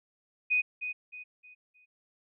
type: tone with echo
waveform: sine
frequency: 2491 Hz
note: D#7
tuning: 1 cent sharp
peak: -23 dBFS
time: 0.5-0.62 s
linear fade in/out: 20 ms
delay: 310 ms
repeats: 4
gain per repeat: -9 dB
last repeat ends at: 1.86 s
effects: none